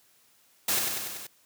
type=noise with echo; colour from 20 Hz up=white; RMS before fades=-26 dBFS; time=0.68-0.79 s; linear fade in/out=5 ms; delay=96 ms; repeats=5; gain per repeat=-3 dB; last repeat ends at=1.27 s; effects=white hiss -63 dBFS RMS until 1.45 s + high-pass 80 Hz 12 dB/octave